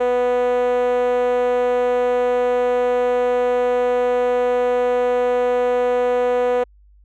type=tone with band-pass filter; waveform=5% pulse; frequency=246.9 Hz; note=B3; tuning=in tune; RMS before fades=-18 dBFS; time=0-6.64 s; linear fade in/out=10 ms; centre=530 Hz; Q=5.1; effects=added 50 Hz sine -47 dBFS peak until 7.04 s